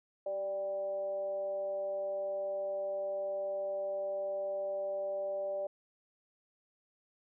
sine tone with frequency modulation, 588 Hz, D5, 2 cents sharp, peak -33 dBFS, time 0.26-5.67 s, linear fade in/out 5 ms, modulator 201 Hz, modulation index 0.38, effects none

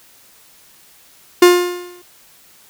45% pulse tone with exponential decay, 354.9 Hz, F4, 28 cents sharp, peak -3 dBFS, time 1.42-2.02 s, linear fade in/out 5 ms, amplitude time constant 130 ms, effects white hiss -48 dBFS RMS until 2.69 s

